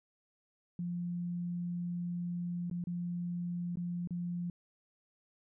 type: tone with dropouts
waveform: sine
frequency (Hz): 174.7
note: F3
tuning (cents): +1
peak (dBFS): -34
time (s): 0.79-4.5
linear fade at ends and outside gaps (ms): 2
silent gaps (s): 2.699-2.712 / 2.84-2.871 / 3.757-3.771 / 4.074-4.107
effects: none